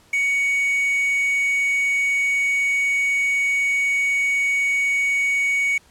triangle tone with quantisation, 2238 Hz, C#7, 16 cents sharp, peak -16 dBFS, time 0.13-5.78 s, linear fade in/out 5 ms, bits 6, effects pink hiss -54 dBFS RMS until 5.9 s + low-pass 11000 Hz 12 dB/octave

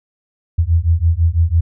sine beating tone pair, 80.6 / 86.6 Hz, E2 / F2, -38 / -14 cents, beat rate 6 Hz, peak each -14 dBFS, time 0.58-1.61 s, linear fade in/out 10 ms, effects none

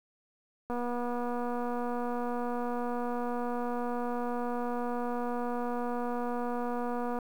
click train, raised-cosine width 1 ms, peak -22 dBFS, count 1571, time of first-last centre 0.7-7.188 s, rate 242 Hz, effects 9-bit

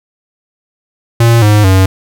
square tone with pitch steps, 116.54 / 105.03 / 94.66 Hz, A#2 / G#2 / F#2, 0 / +20 / +40 cents, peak -5 dBFS, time 1.2-1.86 s, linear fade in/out 5 ms, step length 220 ms, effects none

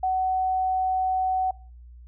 sine tone, 750 Hz, F#5, 23 cents sharp, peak -21 dBFS, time 0.03-1.51 s, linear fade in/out 5 ms, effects noise-tail reverb RT60 0.4 s tail -22 dB re dry + added 60 Hz sine -43 dBFS peak until 2.07 s

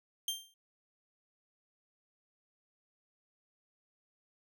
sawtooth tone with exponential decay, 3168 Hz, G7, 18 cents sharp, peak -27 dBFS, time 0.28-0.54 s, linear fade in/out 2 ms, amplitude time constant 55 ms, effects none

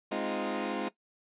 20% pulse chord, F minor seventh, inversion first, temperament equal with one note detuned, 207.7 / 258.6 / 311.1 / 349.2 Hz, Ab3 / C4 / Eb4 / F4, 0 / -20 / 0 / 0 cents, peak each -32 dBFS, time 0.11-0.89 s, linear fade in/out 10 ms, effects noise-tail reverb RT60 0.1 s tail -17 dB re dry + resampled to 8000 Hz

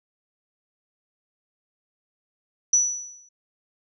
sine tone with exponential decay, 5920 Hz, F#8, in tune, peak -13 dBFS, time 2.73-3.29 s, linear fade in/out 5 ms, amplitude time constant 120 ms, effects none

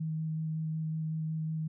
sine tone with vibrato, 158.2 Hz, D#3, 29 cents sharp, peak -31 dBFS, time 0-1.68 s, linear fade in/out 10 ms, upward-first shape square, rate 5.4 Hz, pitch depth 8 cents each way, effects none

